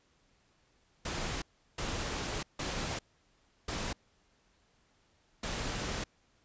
pink noise bursts at uneven times, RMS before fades -36 dBFS, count 5, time 1.05-1.42 / 1.78-2.43 / 2.59-2.99 / 3.68-3.93 / 5.43-6.04 s, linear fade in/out 5 ms, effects pink hiss -70 dBFS RMS until 6.44 s + resampled to 16000 Hz

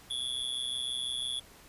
square tone with amplitude modulation, 3405 Hz, G#7, 42 cents sharp, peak -29 dBFS, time 0.1-1.4 s, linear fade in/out 10 ms, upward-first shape sine, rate 126 Hz, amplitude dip 90%, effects pink hiss -55 dBFS RMS until 1.68 s + resampled to 32000 Hz

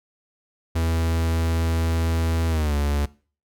45% pulse tone with pitch glide, 82.2 to 71.97 Hz, E2 to D2, -4 to -34 cents, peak -20 dBFS, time 0.75-3.06 s, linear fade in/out 10 ms, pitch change -230 cents, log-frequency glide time 2.49-2.75 s, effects noise-tail reverb RT60 0.4 s tail -21 dB re dry

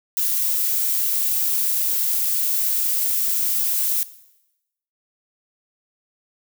violet noise, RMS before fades -21 dBFS, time 0.17-4.03 s, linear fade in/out 0 ms, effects noise-tail reverb RT60 0.9 s tail -17 dB re dry

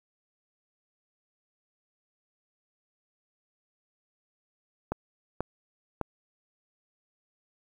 clicks, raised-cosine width 1 ms, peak -15 dBFS, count 3, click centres 4.92 / 5.406 / 6.013 s, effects 9-bit

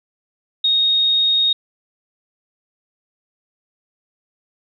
sine tone, 3729 Hz, A#7, in tune, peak -13 dBFS, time 0.64-1.53 s, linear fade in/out 5 ms, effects none

